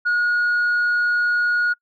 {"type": "tone", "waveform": "sine", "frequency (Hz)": 1445, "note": "F#6", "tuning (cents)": -41, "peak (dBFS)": -14, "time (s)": [0.05, 1.74], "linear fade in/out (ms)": 20, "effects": ["noise-tail reverb RT60 0.1 s tail -26 dB re dry", "tanh soft clip ceiling -15 dBFS"]}